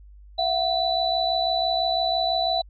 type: tone cluster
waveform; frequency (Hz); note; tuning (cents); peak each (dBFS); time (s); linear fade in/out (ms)
sine; 669 / 735 / 3971; E5 / F#5 / B7; +25 / -12 / +9; -25; 0.38-2.62; 10
effects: added 50 Hz sine -44 dBFS peak until 2.69 s